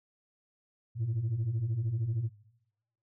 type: beating tone pair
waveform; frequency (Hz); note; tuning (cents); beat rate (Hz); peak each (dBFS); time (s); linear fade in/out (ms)
sine; 103.83 / 116.83; G#2 / A#2; 0 / +4; 13; -34 / -28; 0.95-2.3; 50
effects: noise-tail reverb RT60 1.0 s tail -24 dB re dry + tanh soft clip ceiling -26 dBFS

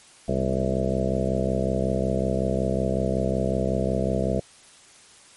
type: harmonic tone with a mistuned harmonic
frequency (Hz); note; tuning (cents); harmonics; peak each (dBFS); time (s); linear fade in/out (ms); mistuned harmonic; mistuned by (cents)
65.41; C2; 0; 1 / 2 / 3 / 4 / 5 / 6 / 7 / 8 / 9 / 10; -30 / -29 / -27 / -36 / -34 / -32 / -31 / -31 / -32 / -30; 0.28-4.4; 5; 4; -70
effects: white hiss -51 dBFS RMS until 5.36 s + MP3 48 kbps

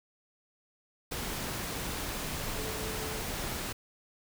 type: tone in noise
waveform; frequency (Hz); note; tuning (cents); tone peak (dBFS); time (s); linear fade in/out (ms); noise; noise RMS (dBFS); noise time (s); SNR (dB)
sine; 435.8; A4; -17; -41; 2.56-3.2; 10; pink; -36; 1.11-3.73; -8
effects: none

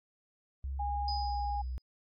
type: tone with pitch glide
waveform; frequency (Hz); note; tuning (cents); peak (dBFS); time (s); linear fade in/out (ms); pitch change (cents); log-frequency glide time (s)
sine; 67.6 to 63.07; C#2 to B1; -43 to +37; -34; 0.64-1.78; 0; -120; 1.17-1.31
type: tone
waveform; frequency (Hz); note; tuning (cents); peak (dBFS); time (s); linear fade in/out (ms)
sine; 818; G#5; -26; -33; 0.79-1.62; 10
type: tone with exponential decay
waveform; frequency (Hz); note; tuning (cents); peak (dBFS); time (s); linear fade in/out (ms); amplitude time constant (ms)
sine; 4978; D#8; 0; -35; 1.08-1.82; 2; 160
effects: AAC 64 kbps

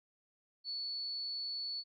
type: tone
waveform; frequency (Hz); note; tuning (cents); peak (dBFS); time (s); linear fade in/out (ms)
sine; 4435; C#8; 0; -37; 0.64-1.84; 50
effects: none

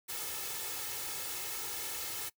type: noise with comb filter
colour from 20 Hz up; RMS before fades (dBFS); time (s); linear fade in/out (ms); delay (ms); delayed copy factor
white; -39; 0.08-2.3; 20; 2.3; +0.75
effects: noise-tail reverb RT60 0.1 s tail -22 dB re dry + high-pass 80 Hz 12 dB/octave

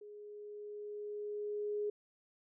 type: tone with level ramp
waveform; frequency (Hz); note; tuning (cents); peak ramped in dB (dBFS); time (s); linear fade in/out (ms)
sine; 416.2; G#4; +4; -49 to -33; 0.01-1.9; 5
effects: none

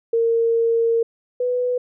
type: tone pair in turn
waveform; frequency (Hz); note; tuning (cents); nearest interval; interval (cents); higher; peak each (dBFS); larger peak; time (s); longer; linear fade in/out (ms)
sine; 460 / 495.4; A#4 / B4; -23 / +5; minor second; 128; second; -15 / -18; first; 0.13-1.03 / 1.4-1.78; first; 5
effects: none

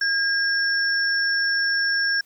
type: tone pair together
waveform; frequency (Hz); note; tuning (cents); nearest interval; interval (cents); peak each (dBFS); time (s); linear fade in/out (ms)
sine; 1620 / 5427; G#6 / E8; -43 / +49; octave + major sixth; 2092; -20 / -25; 0.01-2.21; 5
effects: white hiss -59 dBFS RMS until 2.25 s

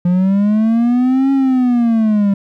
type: linear two-way sweep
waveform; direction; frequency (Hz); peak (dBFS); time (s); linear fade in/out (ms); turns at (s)
triangle; up then down; 174.3 to 274.4 to 196.1; -8; 0.05-2.34; 5; 1.32
effects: none

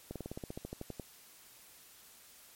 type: slowing click train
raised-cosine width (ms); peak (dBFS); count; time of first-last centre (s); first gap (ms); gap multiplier
2; -27; 14; 0.11-0.997; 47; 1.06
effects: white hiss -58 dBFS RMS until 2.55 s + MP3 64 kbps

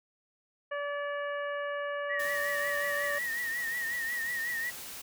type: harmonic tone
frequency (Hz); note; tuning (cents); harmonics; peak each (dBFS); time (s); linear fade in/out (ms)
576; D5; -34; 1 / 2 / 3 / 4 / 5; -34 / -39 / -38 / -50 / -50; 0.71-3.19; 10
type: tone with vibrato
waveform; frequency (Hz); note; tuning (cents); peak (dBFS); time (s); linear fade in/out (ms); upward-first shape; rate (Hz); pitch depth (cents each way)
sine; 1882; A#6; +16; -31; 2.09-4.71; 20; triangle; 5.5; 77
type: noise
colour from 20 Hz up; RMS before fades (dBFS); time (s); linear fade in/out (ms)
white; -43; 2.19-5.02; 10
effects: none

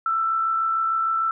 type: tone with amplitude modulation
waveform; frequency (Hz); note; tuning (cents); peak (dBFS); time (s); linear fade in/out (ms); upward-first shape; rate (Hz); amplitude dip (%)
sine; 1331; E6; +16; -18; 0.06-1.31; 2; sine; 66.6; 35
effects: none

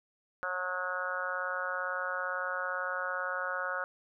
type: harmonic tone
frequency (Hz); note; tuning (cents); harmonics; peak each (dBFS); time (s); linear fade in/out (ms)
182.2; F#3; -26; 3 / 4 / 5 / 6 / 7 / 8 / 9; -39 / -45 / -45 / -42 / -38 / -35 / -45; 0.43-3.84; 0
effects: none

